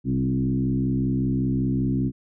sine tone with frequency modulation, 197.4 Hz, G3, 12 cents sharp, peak -20 dBFS, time 0.04-2.12 s, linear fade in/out 50 ms, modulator 65.2 Hz, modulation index 1.6, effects none

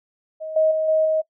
sine tone with level steps, 630 Hz, D#5, 21 cents sharp, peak -28 / -14 / -19 / -15 / -17 dBFS, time 0.4-1.22 s, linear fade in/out 20 ms, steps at 0.56 / 0.71 / 0.88 / 1.05 s, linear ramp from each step 5 ms, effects noise-tail reverb RT60 0.1 s tail -21 dB re dry

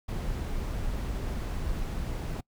brown noise, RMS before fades -32 dBFS, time 0.08-2.41 s, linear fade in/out 10 ms, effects noise-tail reverb RT60 0.1 s tail -24 dB re dry

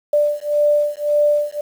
sine beating tone pair, 589 / 590.8 Hz, D5 / D5, +5 / +10 cents, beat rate 1.8 Hz, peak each -17 dBFS, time 0.13-1.61 s, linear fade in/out 5 ms, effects 7-bit

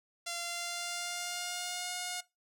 5% pulse tone with pitch glide, 689 to 718.3 Hz, F5 to F5, -24 to +48 cents, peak -24 dBFS, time 0.26-2.21 s, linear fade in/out 10 ms, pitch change +72 cents, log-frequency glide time 0.38-1.92 s, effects noise-tail reverb RT60 0.2 s tail -18 dB re dry

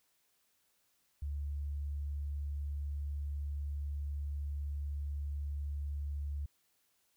sine tone, 72 Hz, D2, 34 cents flat, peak -35 dBFS, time 1.22-6.46 s, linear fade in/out 5 ms, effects white hiss -75 dBFS RMS until 7.16 s

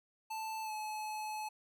square tone with pitch glide, 880 to 857.9 Hz, A5 to A5, 0 to -44 cents, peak -39 dBFS, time 0.3-1.49 s, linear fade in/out 10 ms, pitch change -44 cents, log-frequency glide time 0.63-0.72 s, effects none

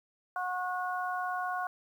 harmonic tone, 364.1 Hz, F#4, 28 cents flat, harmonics 2 / 3 / 4, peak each -34 / -36 / -37 dBFS, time 0.36-1.67 s, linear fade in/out 2 ms, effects 10-bit

